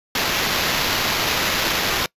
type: noise with sample-and-hold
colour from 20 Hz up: blue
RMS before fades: -21 dBFS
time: 0.15-2.06 s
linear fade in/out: 2 ms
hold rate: 8820 Hz
effects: noise-tail reverb RT60 0.1 s tail -24 dB re dry + resampled to 32000 Hz